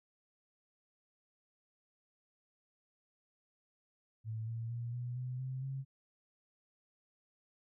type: tone with pitch steps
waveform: sine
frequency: 110.9 / 114.55 / 118.31 / 122.2 / 126.22 / 130.37 / 134.65 Hz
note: A2 / A#2 / A#2 / B2 / B2 / C3 / C#3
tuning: +14 / -30 / +26 / -18 / +38 / -6 / -50 cents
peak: -37 dBFS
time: 4.24-5.85 s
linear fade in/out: 50 ms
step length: 230 ms
effects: none